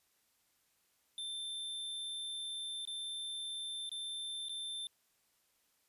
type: tone with dropouts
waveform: square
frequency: 3561 Hz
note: A7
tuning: 20 cents sharp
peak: -40 dBFS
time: 1.18-4.87 s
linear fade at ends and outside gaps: 1 ms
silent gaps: 2.852-2.874 / 3.893-3.916 / 4.485-4.494 s
effects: white hiss -75 dBFS RMS until 5.88 s + resampled to 32000 Hz